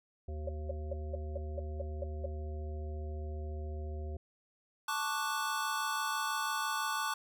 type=harmonic tone; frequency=76.2 Hz; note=D#2; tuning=36 cents flat; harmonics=1 / 3 / 5 / 7 / 9; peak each=-37 / -53 / -48 / -53 / -53 dBFS; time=0.28-4.17 s; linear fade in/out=5 ms
type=tone bursts; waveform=sine; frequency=558 Hz; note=C#5; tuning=11 cents sharp; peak=-33 dBFS; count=9; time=0.47-2.259 s; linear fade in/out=5 ms; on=21 ms; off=200 ms
type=chord; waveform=square; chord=D major seventh; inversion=second; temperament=equal; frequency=880 / 1108.7 / 1174.7 / 1480 Hz; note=A5 / C#6 / D6 / F#6; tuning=0 / 0 / 0 / 0 cents; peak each=-39 dBFS; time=4.88-7.14 s; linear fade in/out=5 ms
effects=none